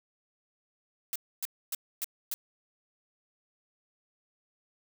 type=noise bursts; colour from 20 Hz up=blue; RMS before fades=-33 dBFS; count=5; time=1.13-2.34 s; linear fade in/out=0 ms; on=26 ms; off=270 ms; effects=none